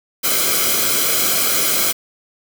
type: noise with comb filter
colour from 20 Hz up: white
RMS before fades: -17 dBFS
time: 0.23-1.93 s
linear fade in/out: 20 ms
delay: 1.1 ms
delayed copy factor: -0.75
effects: none